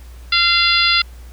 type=harmonic tone; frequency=690 Hz; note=F5; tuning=21 cents flat; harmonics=2 / 3 / 4 / 5 / 6 / 7; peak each=-19 / -19 / -19 / -19 / -19 / -19 dBFS; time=0.32-1.02 s; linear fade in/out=5 ms; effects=added 60 Hz sine -34 dBFS peak until 1.32 s + pink hiss -48 dBFS RMS until 1.32 s